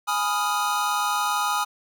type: chord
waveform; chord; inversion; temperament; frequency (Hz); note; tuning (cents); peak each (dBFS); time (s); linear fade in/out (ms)
square; F half-diminished seventh; first; equal; 830.6 / 987.8 / 1244.5 / 1396.9; Ab5 / Cb6 / Eb6 / F6; 0 / 0 / 0 / 0; -28 / -30 / -26 / -32; 0.07-1.65; 20
effects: none